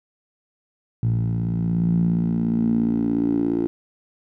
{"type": "tone with band-pass filter sweep", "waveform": "10% pulse", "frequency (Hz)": 57.1, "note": "A#1", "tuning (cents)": -35, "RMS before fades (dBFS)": -21, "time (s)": [1.03, 3.67], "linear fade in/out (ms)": 0, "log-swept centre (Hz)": [120, 330], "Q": 5.7, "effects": []}